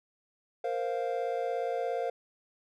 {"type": "chord", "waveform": "triangle", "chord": "Bb suspended second", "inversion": "none", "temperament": "equal", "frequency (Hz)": [466.2, 523.3, 698.5], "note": ["Bb4", "C5", "F5"], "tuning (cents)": [0, 0, 0], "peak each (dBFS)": -32, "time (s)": [0.64, 2.1], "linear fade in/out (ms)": 5, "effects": []}